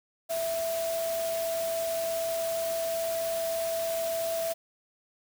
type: tone in noise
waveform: sine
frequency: 662 Hz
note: E5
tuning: 7 cents sharp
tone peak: -28 dBFS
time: 0.29-4.54 s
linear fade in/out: 20 ms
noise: white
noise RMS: -38 dBFS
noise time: 0.29-4.54 s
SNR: +7 dB
effects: none